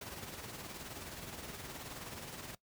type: noise with tremolo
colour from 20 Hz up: pink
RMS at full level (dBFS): -44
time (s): 0.01-2.55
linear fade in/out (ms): 5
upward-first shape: sine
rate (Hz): 19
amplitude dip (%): 45
effects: noise-tail reverb RT60 0.1 s tail -20 dB re dry + high-pass 60 Hz 12 dB/octave